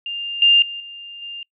sine tone with level steps, 2801 Hz, F7, 4 cents sharp, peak -24 / -9 / -27 / -33 / -29 dBFS, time 0.06-1.43 s, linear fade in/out 2 ms, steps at 0.42 / 0.62 / 0.8 / 1.22 s, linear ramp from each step 2 ms, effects noise-tail reverb RT60 0.1 s tail -26 dB re dry

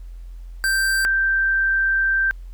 square / sine tone pair in turn, 1567 / 1567 Hz, G6 / G6, -1 / -1 cents, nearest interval unison, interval 0 cents, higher neither, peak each -18 / -16 dBFS, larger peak second, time 0.64-1.05 / 1.05-2.31 s, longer second, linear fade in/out 0 ms, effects added 43 Hz sine -33 dBFS peak until 2.53 s + pink hiss -61 dBFS RMS until 2.53 s

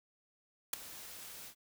white noise with ADSR envelope, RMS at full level -30 dBFS, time 0.73-1.55 s, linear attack 5 ms, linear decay 6 ms, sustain -19 dB, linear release 81 ms, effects none

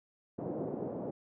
white band-pass noise, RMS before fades -38 dBFS, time 0.38-1.11 s, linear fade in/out 10 ms, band 130 to 560 Hz, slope 24 dB/octave, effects none

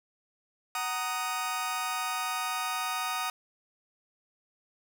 sawtooth chord, D# minor, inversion first, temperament just, 746.7 / 933.4 / 1244.5 Hz, F#5 / A#5 / D#6, +16 / +2 / 0 cents, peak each -32 / -33 / -29 dBFS, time 0.75-3.3 s, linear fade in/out 2 ms, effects none

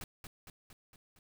pink noise with echo, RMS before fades -43 dBFS, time 0.01-0.04 s, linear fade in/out 2 ms, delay 230 ms, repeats 5, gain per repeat -4 dB, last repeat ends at 1.19 s, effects none

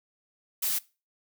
blue noise, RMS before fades -28 dBFS, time 0.62-0.79 s, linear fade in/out 10 ms, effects noise-tail reverb RT60 0.3 s tail -21 dB re dry

